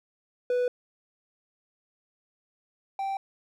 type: tone pair in turn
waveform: triangle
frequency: 493.9 / 780.9 Hz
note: B4 / G5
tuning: 0 / -7 cents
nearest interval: minor sixth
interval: 793 cents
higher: second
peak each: -21 / -26 dBFS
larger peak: first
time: 0.5-0.68 / 2.99-3.17 s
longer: neither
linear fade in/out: 2 ms
effects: none